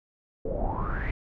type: noise with low-pass filter sweep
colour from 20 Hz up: brown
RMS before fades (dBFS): -29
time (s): 0.45-1.11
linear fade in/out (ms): 5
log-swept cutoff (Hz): 460 to 2200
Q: 9
effects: none